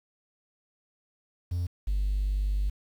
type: tone pair in turn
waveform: triangle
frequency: 87.8 / 49.42 Hz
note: F2 / G1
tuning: +10 / +15 cents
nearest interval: minor seventh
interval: 995 cents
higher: first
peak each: -24 / -21 dBFS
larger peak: second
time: 1.51-1.67 / 1.87-2.7 s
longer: second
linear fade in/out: 10 ms
effects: tanh soft clip ceiling -21 dBFS + 9-bit